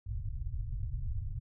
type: low-pass noise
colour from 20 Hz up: pink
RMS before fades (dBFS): -36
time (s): 0.06-1.4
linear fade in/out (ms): 10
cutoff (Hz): 130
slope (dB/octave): 96
effects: none